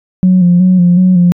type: tone with vibrato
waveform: sine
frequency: 180 Hz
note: F#3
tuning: 47 cents flat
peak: -3 dBFS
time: 0.23-1.32 s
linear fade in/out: 0 ms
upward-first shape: square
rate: 2.7 Hz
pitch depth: 40 cents each way
effects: tanh soft clip ceiling 0 dBFS